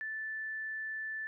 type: tone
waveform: sine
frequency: 1756 Hz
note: A6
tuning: 4 cents flat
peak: -36 dBFS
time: 0.01-1.27 s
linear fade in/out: 0 ms
effects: none